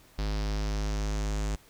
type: tone with low-pass filter sweep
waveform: square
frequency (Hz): 51.91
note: G#1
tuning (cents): 0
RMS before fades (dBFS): -30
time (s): 0.18-1.56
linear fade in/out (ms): 10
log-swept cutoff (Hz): 4800 to 7300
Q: 2.8
effects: pink hiss -58 dBFS RMS until 1.69 s